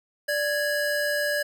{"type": "tone pair together", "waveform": "square", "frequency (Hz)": [587.3, 1661.2], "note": ["D5", "G#6"], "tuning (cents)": [0, 0], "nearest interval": "octave + tritone", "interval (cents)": 1800, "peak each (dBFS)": -27, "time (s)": [0.28, 1.43], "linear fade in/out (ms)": 10, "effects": []}